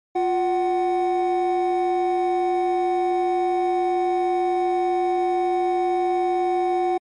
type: tone pair together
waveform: triangle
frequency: 353.4 / 747 Hz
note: F4 / F#5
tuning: +21 / +16 cents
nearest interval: octave + minor second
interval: 1295 cents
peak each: -19 dBFS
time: 0.15-6.98 s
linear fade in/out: 10 ms
effects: tanh soft clip ceiling -10 dBFS + MP3 48 kbps